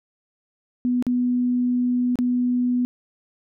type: tone with dropouts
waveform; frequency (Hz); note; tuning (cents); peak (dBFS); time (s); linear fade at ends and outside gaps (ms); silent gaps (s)
sine; 246.9; B3; 0; -18; 0.85-2.85; 0; 1.025-1.067 / 2.156-2.188
effects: none